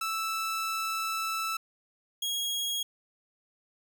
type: tone pair in turn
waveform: sawtooth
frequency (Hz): 1318.5 / 3296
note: E6 / G#7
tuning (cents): 0 / -14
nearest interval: octave + major third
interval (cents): 1586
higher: second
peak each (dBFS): -26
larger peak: neither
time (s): 0.01-1.57 / 2.22-2.83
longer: first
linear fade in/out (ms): 5
effects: none